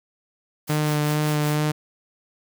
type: noise with tremolo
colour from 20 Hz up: white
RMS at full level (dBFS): -35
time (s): 0.67-1.57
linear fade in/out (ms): 10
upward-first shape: triangle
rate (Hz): 5.2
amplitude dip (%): 90
type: tone with vibrato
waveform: sawtooth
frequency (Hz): 150.5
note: D3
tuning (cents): +43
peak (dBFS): -16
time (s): 0.69-1.72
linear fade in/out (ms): 10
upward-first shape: sine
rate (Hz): 2.3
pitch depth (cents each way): 15
effects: none

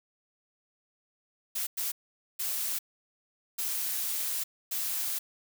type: noise bursts at uneven times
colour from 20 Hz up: blue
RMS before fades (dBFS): -32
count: 5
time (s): 1.55-1.67 / 1.77-1.92 / 2.39-2.79 / 3.58-4.44 / 4.71-5.19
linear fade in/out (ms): 10
effects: none

